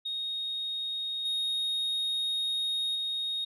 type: tone with level steps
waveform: sine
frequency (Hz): 3729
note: A#7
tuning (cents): 0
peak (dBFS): -30 / -25 / -28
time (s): 0.05-3.45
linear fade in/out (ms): 10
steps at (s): 1.25 / 2.95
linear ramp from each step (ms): 5
effects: tanh soft clip ceiling -27 dBFS